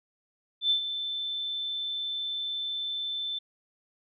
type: tone with ADSR envelope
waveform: sine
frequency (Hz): 3534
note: A7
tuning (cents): +7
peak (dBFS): -20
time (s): 0.61-3.39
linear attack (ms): 93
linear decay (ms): 100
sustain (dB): -10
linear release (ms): 10
effects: none